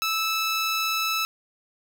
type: tone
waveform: 15% pulse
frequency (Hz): 1311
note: E6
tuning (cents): -10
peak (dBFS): -17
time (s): 0.02-1.25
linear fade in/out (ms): 0
effects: none